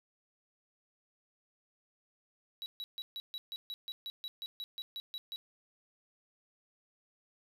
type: tone bursts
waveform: triangle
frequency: 3900 Hz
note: B7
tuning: 23 cents flat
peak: -37 dBFS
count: 16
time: 2.62-5.36 s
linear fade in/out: 0 ms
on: 40 ms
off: 140 ms
effects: none

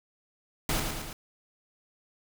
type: noise with echo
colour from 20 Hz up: pink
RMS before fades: -28 dBFS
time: 0.69-0.8 s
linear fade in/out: 2 ms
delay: 110 ms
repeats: 3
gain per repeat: -4 dB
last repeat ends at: 1.13 s
effects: none

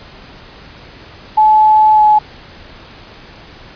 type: tone with pitch glide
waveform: sine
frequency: 861 to 850.1 Hz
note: A5 to G#5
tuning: -38 to +40 cents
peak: -5 dBFS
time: 1.37-2.19 s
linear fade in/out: 10 ms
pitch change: -22 cents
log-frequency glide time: 1.94-2.02 s
effects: pink hiss -37 dBFS RMS until 3.75 s + resampled to 11025 Hz

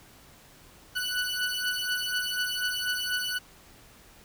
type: beating tone pair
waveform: 20% pulse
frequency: 1481 / 1485.1 Hz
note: F#6 / F#6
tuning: +1 / +6 cents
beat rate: 4.1 Hz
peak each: -26 dBFS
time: 0.95-3.39 s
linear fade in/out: 20 ms
effects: pink hiss -54 dBFS RMS until 4.24 s

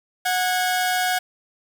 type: tone pair together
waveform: sawtooth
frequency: 733 / 1645.5 Hz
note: F#5 / G#6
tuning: -16 / -16 cents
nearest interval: octave + major second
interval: 1400 cents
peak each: -17 / -22 dBFS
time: 0.25-1.19 s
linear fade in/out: 10 ms
effects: 7-bit

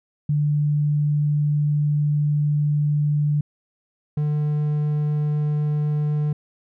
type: tone pair in turn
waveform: sine / triangle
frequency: 147.8 / 149.34 Hz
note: D3 / D3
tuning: +11 / +29 cents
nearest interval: unison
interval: 18 cents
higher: second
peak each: -17 dBFS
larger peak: neither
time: 0.29-3.41 / 4.17-6.33 s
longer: first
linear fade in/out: 5 ms
effects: none

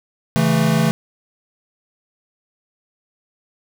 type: chord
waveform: square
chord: A major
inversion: first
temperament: equal with one note detuned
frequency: 137.71 / 164.81 / 220 Hz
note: C#3 / E3 / A3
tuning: -11 / 0 / 0 cents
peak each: -21 / -18 / -19 dBFS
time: 0.36-0.91 s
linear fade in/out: 0 ms
effects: none

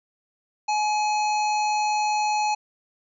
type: harmonic tone with a mistuned harmonic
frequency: 845 Hz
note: G#5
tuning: 30 cents sharp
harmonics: 1 / 3 / 5 / 7 / 8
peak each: -21 / -31 / -35 / -38 / -39 dBFS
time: 0.68-2.55 s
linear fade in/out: 10 ms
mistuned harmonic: 8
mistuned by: +48 cents
effects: none

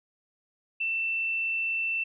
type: tone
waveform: sine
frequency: 2676 Hz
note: E7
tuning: 25 cents sharp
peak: -26 dBFS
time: 0.8-2.04 s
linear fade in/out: 10 ms
effects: none

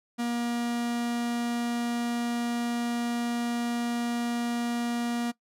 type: tone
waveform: 45% pulse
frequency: 237.7 Hz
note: A#3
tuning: 34 cents sharp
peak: -27 dBFS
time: 0.18-5.32 s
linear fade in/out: 20 ms
effects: noise-tail reverb RT60 0.1 s tail -20 dB re dry + low-pass 12000 Hz 12 dB/octave

